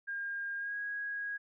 sine tone with pitch glide, 1612 to 1649.7 Hz, G6 to G#6, +48 to -12 cents, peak -35 dBFS, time 0.07-1.38 s, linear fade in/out 20 ms, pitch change +40 cents, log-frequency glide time 0.58-0.75 s, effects none

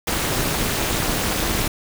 pink noise with amplitude modulation, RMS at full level -18 dBFS, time 0.07-1.68 s, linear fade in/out 5 ms, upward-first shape sine, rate 277 Hz, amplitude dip 90%, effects none

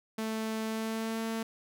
sawtooth tone with pitch glide, 220.5 to 225 Hz, A3 to A3, +4 to +39 cents, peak -28 dBFS, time 0.18-1.43 s, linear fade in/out 5 ms, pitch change +35 cents, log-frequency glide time 0.65-1.24 s, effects none

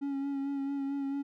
triangle tone with vibrato, 277.5 Hz, C#4, 2 cents sharp, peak -29 dBFS, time 0.01-1.23 s, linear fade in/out 20 ms, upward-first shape sine, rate 4.5 Hz, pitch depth 25 cents each way, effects none

